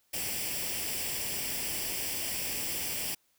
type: noise with comb filter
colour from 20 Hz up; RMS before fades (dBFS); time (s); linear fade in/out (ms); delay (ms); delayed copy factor
white; -34; 0.13-3.15; 10; 0.38; +0.65
effects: white hiss -71 dBFS RMS until 3.38 s